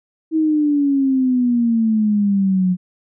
sine exponential sweep, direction down, 321.5 to 179.5 Hz, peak -13 dBFS, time 0.31-2.77 s, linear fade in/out 50 ms, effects none

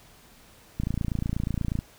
click train, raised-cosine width 5 ms, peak -15 dBFS, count 29, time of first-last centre 0.8-1.789 s, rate 28.3 Hz, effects pink hiss -54 dBFS RMS until 1.98 s

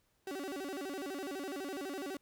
35% pulse tone with vibrato, 329.6 Hz, E4, in tune, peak -37 dBFS, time 0.27-2.17 s, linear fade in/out 2 ms, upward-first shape square, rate 12 Hz, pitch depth 260 cents each way, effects pink hiss -75 dBFS RMS until 2.21 s

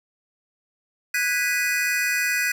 square chord, G# minor seventh, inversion third, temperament equal with one note detuned, 1480 / 1643.1 / 1975.5 / 2489 Hz, F#6 / G#6 / B6 / D#7, 0 / -19 / 0 / 0 cents, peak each -29 / -28 / -26 / -27 dBFS, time 1.14-2.52 s, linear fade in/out 5 ms, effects none

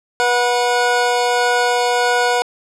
25% pulse tone pair together, 487.2 / 730 Hz, B4 / F#5, -24 / -24 cents, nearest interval perfect fifth, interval 700 cents, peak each -13 / -13 dBFS, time 0.2-2.42 s, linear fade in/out 0 ms, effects low-pass 8000 Hz 12 dB/octave

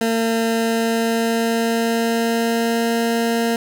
20% pulse tone with pitch glide, 227.4 to 231.2 Hz, A#3 to A#3, -43 to -14 cents, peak -12 dBFS, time 0.01-3.56 s, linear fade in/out 2 ms, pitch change +29 cents, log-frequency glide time 0.45-2.93 s, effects none

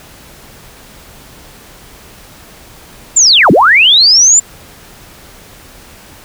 sine linear two-way sweep, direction down then up, 7500 to 130.81 to 7320 Hz, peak -3 dBFS, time 3.16-4.4 s, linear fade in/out 10 ms, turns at 3.51 s, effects pink hiss -37 dBFS RMS until 6.24 s

